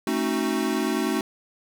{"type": "chord", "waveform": "square", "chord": "D# half-diminished seventh", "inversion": "second", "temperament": "equal with one note detuned", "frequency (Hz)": [220, 270.1, 311.1, 370], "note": ["A3", "C#4", "D#4", "F#4"], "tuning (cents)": [0, -45, 0, 0], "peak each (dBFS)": -29, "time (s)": [0.07, 1.21], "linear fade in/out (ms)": 2, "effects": []}